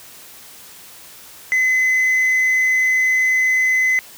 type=tone with tanh clipping; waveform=sine; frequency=2032 Hz; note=B6; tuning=49 cents sharp; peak=-14 dBFS; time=1.52-3.99 s; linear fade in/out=0 ms; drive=2 dB; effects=white hiss -41 dBFS RMS until 4.17 s + high-pass 60 Hz 12 dB/octave

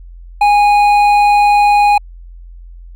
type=tone with hard clipping; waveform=triangle; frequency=824 Hz; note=G#5; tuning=14 cents flat; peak=-8 dBFS; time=0.41-1.98 s; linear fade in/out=5 ms; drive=11 dB; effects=added 43 Hz sine -31 dBFS peak until 2.95 s

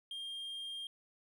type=tone; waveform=triangle; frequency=3209 Hz; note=G7; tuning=40 cents sharp; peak=-39 dBFS; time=0.11-0.87 s; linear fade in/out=2 ms; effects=none

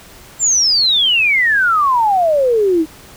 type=exponential sweep; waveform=sine; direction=down; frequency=7520 to 305.1 Hz; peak=-10 dBFS; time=0.39-2.86 s; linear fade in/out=50 ms; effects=pink hiss -40 dBFS RMS until 3.16 s

